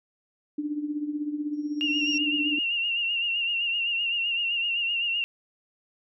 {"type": "tone with tremolo", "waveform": "sine", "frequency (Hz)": 296.6, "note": "D4", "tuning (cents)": 17, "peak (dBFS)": -24, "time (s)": [0.58, 2.59], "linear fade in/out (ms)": 5, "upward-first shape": "triangle", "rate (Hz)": 16, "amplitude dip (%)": 75}
{"type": "tone with exponential growth", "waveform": "sine", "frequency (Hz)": 5588, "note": "F8", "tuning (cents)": 0, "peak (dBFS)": -29, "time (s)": [1.53, 2.18], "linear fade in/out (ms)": 5, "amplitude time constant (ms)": 140}
{"type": "tone with vibrato", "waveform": "sine", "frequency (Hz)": 2785, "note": "F7", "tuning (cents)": -5, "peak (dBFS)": -24, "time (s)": [1.81, 5.24], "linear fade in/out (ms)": 0, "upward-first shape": "sine", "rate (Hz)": 7.8, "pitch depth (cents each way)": 50}
{"effects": []}